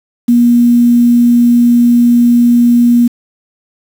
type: tone with quantisation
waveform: sine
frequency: 239.2 Hz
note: A#3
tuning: 45 cents sharp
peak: -4 dBFS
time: 0.28-3.08 s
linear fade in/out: 10 ms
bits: 5
effects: none